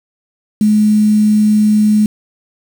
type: tone with quantisation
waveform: sine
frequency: 212.3 Hz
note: G#3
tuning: 38 cents sharp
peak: -7 dBFS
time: 0.61-2.06 s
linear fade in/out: 2 ms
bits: 5
effects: none